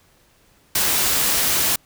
white noise, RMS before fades -19 dBFS, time 0.75-1.76 s, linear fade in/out 5 ms, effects pink hiss -57 dBFS RMS until 1.85 s

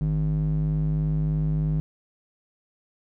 square tone with band-pass filter, 51.6 Hz, G#1, 10 cents flat, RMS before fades -24 dBFS, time 0.01-1.8 s, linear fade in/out 0 ms, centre 140 Hz, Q 3.3, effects none

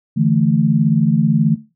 sine chord, D suspended second, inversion none, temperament just, 146.83 / 165.19 / 220.2 Hz, D3 / E3 / A3, 0 / +4 / +2 cents, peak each -16 dBFS, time 0.16-1.56 s, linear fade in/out 20 ms, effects noise-tail reverb RT60 0.3 s tail -17 dB re dry

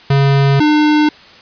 square tone pair in turn, 138.59 / 301.6 Hz, C#3 / D4, 0 / +46 cents, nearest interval octave + minor second, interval 1346 cents, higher second, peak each -9 dBFS, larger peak neither, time 0.1-0.6 / 0.6-1.09 s, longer first, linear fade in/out 5 ms, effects white hiss -40 dBFS RMS until 1.41 s + resampled to 11025 Hz

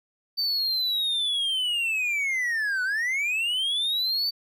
triangle linear two-way sweep, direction down then up, 4604 to 1467 to 4604 Hz, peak -22 dBFS, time 0.37-4.31 s, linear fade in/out 20 ms, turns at 2.83 s, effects none

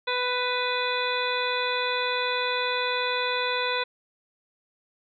harmonic tone, 496.6 Hz, B4, 9 cents sharp, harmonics 1 / 2 / 3 / 4 / 5 / 7 / 8, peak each -30 / -30 / -32 / -35 / -32 / -33 / -34 dBFS, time 0.07-3.84 s, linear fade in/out 10 ms, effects none

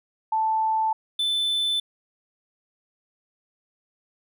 sine / triangle tone pair in turn, 880 / 3520 Hz, A5 / A7, 0 / 0 cents, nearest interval 2 octaves, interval 2400 cents, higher second, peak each -20 dBFS, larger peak neither, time 0.32-0.93 / 1.19-1.8 s, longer neither, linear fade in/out 5 ms, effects none

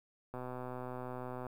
click train, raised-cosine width 1 ms, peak -29 dBFS, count 143, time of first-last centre 0.34-1.467 s, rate 126 Hz, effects 10-bit

